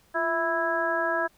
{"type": "harmonic tone with a mistuned harmonic", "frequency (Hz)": 329.6, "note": "E4", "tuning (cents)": 0, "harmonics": [1, 2, 3, 4, 5], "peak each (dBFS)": [-33, -28, -31, -32, -28], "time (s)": [0.14, 1.28], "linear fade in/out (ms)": 20, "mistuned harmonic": 1, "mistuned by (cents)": 74, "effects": ["pink hiss -62 dBFS RMS until 1.37 s"]}